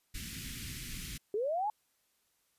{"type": "band-stop noise", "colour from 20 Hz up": "pink", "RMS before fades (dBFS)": -42, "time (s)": [0.14, 1.18], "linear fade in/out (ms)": 10, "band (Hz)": [260, 1900], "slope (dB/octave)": 24}
{"type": "linear sweep", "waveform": "sine", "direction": "up", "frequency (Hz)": [392, 875], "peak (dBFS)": -30, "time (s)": [1.34, 1.7], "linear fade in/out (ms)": 2}
{"effects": ["white hiss -75 dBFS RMS until 2.58 s", "resampled to 32000 Hz"]}